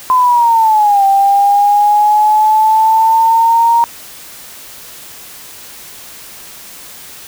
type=linear two-way sweep; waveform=sine; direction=down then up; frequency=1026 to 784 to 936 Hz; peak=-6 dBFS; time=0.1-3.84 s; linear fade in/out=0 ms; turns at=1.05 s; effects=white hiss -33 dBFS RMS until 7.27 s